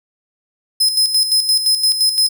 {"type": "tone with tremolo", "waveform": "sawtooth", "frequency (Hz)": 5100, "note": "D#8", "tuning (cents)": 42, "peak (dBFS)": -8, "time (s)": [0.8, 2.29], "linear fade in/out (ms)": 10, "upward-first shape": "square", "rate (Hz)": 5.8, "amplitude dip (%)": 60, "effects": []}